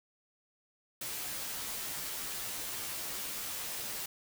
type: noise with comb filter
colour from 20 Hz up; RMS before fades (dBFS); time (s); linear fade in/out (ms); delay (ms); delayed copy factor
white; -39; 1.01-4.06; 5; 12; -0.65
effects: none